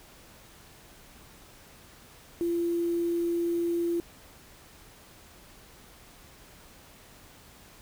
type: tone with quantisation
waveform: sine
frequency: 341.5 Hz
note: F4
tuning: 39 cents flat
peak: -25 dBFS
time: 2.41-4 s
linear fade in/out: 0 ms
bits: 8
effects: pink hiss -53 dBFS RMS until 7.81 s